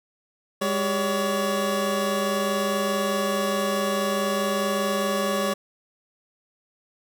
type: tone cluster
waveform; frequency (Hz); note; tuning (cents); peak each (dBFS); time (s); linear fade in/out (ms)
25% pulse; 202.9 / 385.3 / 564; G#3 / G4 / C#5; -40 / -30 / +30; -23 / -30 / -21; 0.61-5.54; 10
effects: none